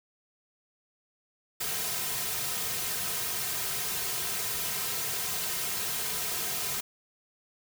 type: noise with comb filter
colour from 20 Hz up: white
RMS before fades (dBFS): -32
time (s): 1.6-6.81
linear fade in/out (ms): 10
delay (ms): 3.5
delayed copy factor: -0.9
effects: none